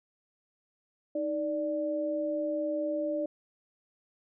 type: tone pair together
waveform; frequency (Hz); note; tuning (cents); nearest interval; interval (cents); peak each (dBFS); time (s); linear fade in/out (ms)
sine; 311.5 / 587.3; D#4 / D5; +2 / 0; major seventh; 1098; -33 / -30; 1.15-3.26; 5
effects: none